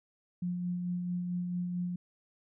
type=tone with tremolo; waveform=sine; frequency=177.6 Hz; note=F3; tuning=29 cents sharp; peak=-30 dBFS; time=0.42-1.96 s; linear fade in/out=5 ms; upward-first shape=sine; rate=4.5 Hz; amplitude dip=30%; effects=none